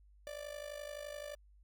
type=tone with amplitude modulation; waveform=45% pulse; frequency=587.3 Hz; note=D5; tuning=in tune; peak=-40 dBFS; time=0.27-1.35 s; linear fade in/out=0 ms; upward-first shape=sine; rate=51.7 Hz; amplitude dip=75%; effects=added 50 Hz sine -60 dBFS peak until 1.63 s